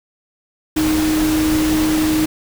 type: tone in noise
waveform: sine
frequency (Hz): 311.1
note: D#4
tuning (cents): 0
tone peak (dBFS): -14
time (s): 0.76-2.26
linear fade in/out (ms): 10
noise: pink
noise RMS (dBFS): -23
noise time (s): 0.76-2.26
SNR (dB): +6
effects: none